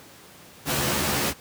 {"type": "noise with comb filter", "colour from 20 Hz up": "pink", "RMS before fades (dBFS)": -24, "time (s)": [0.65, 1.34], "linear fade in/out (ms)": 50, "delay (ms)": 14, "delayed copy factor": 0.75, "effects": ["pink hiss -48 dBFS RMS until 1.4 s", "high-pass 100 Hz 12 dB/octave"]}